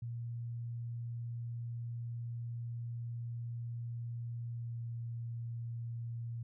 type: tone with pitch glide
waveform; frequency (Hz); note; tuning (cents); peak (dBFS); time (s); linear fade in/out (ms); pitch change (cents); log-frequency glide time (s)
sine; 117.9 to 116.95; A#2 to A#2; +20 to +6; -38; 0.02-6.43; 5; -14; 4.52-4.8
effects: none